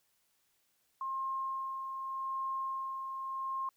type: tone with tremolo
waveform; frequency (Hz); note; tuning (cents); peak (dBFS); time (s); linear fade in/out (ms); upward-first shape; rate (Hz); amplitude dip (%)
sine; 1066; C6; +32; -33; 1.01-3.69; 2; sine; 0.84; 40
effects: white hiss -75 dBFS RMS until 3.76 s